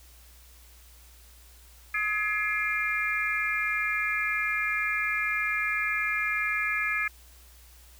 harmonic tone with a mistuned harmonic, 421.9 Hz, G#4, 27 cents sharp, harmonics 3 / 4 / 5 / 6, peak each -34 / -30 / -30 / -31 dBFS, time 1.94-7.08 s, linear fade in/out 5 ms, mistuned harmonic 6, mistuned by -100 cents, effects added 60 Hz sine -52 dBFS peak until 7.99 s + white hiss -56 dBFS RMS until 7.99 s

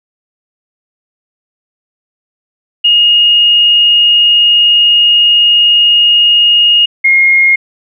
sine tone pair in turn, 2859 / 2142 Hz, F7 / C7, +40 / +40 cents, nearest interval perfect fourth, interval 500 cents, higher first, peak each -4 dBFS, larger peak neither, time 2.84-6.86 / 7.04-7.56 s, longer first, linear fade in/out 10 ms, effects none

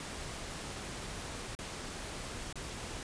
pink noise with dropouts, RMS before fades -42 dBFS, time 0-3.03 s, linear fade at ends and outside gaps 1 ms, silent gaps 1.551-1.589 / 2.527-2.556 s, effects resampled to 22050 Hz

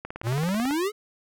click train, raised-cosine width 0.5 ms, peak -19 dBFS, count 13, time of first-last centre 0.05-0.709 s, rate 18.2 Hz
square exponential sweep, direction up, 107.9 to 440 Hz, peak -24 dBFS, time 0.23-0.92 s, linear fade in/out 50 ms
effects none

